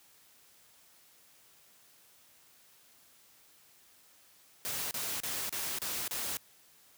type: noise bursts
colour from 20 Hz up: white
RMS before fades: -36 dBFS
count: 6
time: 4.65-6.37 s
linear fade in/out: 0 ms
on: 260 ms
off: 32 ms
effects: white hiss -62 dBFS RMS until 6.97 s + high-pass 60 Hz 12 dB/octave